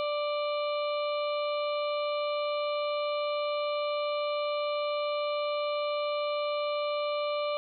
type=harmonic tone with a mistuned harmonic; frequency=589 Hz; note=D5; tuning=5 cents sharp; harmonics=1 / 2 / 4 / 5 / 6 / 7; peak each=-29 / -35 / -41 / -43 / -45 / -46 dBFS; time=0-7.57 s; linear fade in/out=0 ms; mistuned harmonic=6; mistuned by=+26 cents; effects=none